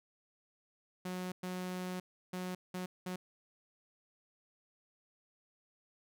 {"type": "tone bursts at uneven times", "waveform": "sawtooth", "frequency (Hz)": 182.6, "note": "F#3", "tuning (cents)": -23, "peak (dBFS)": -34, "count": 5, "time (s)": [[1.05, 1.32], [1.43, 2], [2.33, 2.55], [2.74, 2.86], [3.06, 3.16]], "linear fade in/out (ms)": 5, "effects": []}